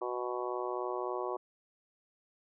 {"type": "harmonic tone", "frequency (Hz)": 123.47, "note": "B2", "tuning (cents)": 0, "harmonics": [3, 4, 5, 6, 7, 8, 9], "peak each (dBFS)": [-37, -41, -41, -44, -44, -42, -42], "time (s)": [0.01, 1.37], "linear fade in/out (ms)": 10, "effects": []}